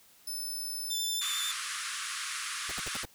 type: tone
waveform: 15% pulse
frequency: 5274 Hz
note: E8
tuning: in tune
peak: -29 dBFS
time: 0.27-1.2 s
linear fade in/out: 5 ms
type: tone with vibrato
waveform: sawtooth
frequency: 3542 Hz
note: A7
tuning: 11 cents sharp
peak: -29 dBFS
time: 0.9-1.52 s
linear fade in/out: 10 ms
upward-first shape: sine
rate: 11 Hz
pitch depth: 24 cents each way
type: band-pass noise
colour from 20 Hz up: pink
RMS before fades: -37 dBFS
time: 1.21-3.04 s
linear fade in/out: 10 ms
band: 1100 to 11000 Hz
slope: 96 dB/octave
type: noise bursts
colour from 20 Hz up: pink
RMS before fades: -38 dBFS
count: 5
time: 2.69-3.055 s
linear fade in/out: 5 ms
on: 25 ms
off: 60 ms
effects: white hiss -60 dBFS RMS until 3.14 s